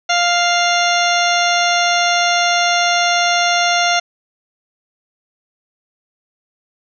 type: harmonic tone with a mistuned harmonic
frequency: 698.5 Hz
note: F5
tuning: in tune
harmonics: 1 / 2 / 3 / 4 / 5 / 6 / 8 / 9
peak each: -16 / -19 / -21 / -22 / -23 / -24 / -25 / -26 dBFS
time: 0.09-4 s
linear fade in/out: 10 ms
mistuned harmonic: 9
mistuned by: +17 cents
effects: none